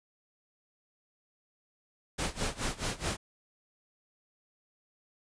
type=noise with tremolo; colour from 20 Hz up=pink; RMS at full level=-31 dBFS; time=2.18-3.17 s; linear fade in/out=10 ms; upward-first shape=sine; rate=4.7 Hz; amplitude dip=90%; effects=resampled to 22050 Hz